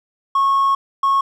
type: tone bursts at uneven times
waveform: triangle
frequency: 1096 Hz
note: C#6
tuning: 20 cents flat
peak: -10 dBFS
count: 2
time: 0.35-0.75 / 1.03-1.21 s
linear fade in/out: 5 ms
effects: tanh soft clip ceiling -8 dBFS